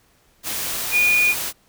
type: tone in noise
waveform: sine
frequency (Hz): 2444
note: D#7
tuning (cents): -32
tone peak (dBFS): -14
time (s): 0.91-1.35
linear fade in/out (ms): 50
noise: white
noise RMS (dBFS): -26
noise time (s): 0.43-1.53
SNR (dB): +9
effects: pink hiss -59 dBFS RMS until 1.68 s